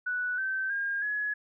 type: tone with pitch steps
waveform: sine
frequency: 1480 / 1546.4 / 1615.8 / 1688.3 Hz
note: F#6 / G6 / G#6 / G#6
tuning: 0 / -24 / -48 / +28 cents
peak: -28 dBFS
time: 0.06-1.34 s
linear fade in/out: 10 ms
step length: 320 ms
effects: none